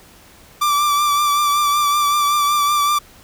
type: tone with vibrato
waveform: 45% pulse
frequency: 1172 Hz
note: D6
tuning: 4 cents flat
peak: -14 dBFS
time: 0.61-2.99 s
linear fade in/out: 10 ms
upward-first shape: triangle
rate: 5.3 Hz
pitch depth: 34 cents each way
effects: pink hiss -46 dBFS RMS until 3.23 s